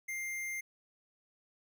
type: tone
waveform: square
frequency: 2100 Hz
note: C7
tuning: 6 cents sharp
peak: -37 dBFS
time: 0.08-0.61 s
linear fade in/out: 10 ms
effects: none